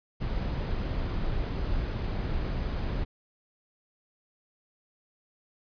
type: noise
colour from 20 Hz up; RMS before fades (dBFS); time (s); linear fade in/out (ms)
brown; -30; 0.2-3.05; 20
effects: resampled to 11025 Hz